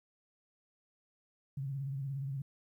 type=tone with vibrato; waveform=sine; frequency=137 Hz; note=C#3; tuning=20 cents flat; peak=-35 dBFS; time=1.57-2.42 s; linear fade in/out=5 ms; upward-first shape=sine; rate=17 Hz; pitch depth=70 cents each way; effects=12-bit